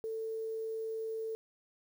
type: tone with quantisation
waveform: sine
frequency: 444.9 Hz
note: A4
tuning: 19 cents sharp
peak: -35 dBFS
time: 0.04-1.35 s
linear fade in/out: 0 ms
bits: 10
effects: none